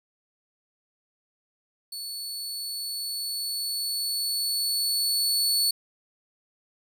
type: tone with level ramp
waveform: sawtooth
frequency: 4435 Hz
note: C#8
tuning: in tune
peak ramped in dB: -31 to -18 dBFS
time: 1.92-5.71 s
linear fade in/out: 5 ms
effects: none